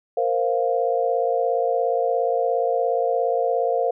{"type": "chord", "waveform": "sine", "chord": "Bb suspended second", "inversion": "none", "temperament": "equal", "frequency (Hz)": [466.2, 523.3, 698.5], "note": ["Bb4", "C5", "F5"], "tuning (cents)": [0, 0, 0], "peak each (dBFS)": -23, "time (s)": [0.17, 3.91], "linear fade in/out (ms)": 5, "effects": []}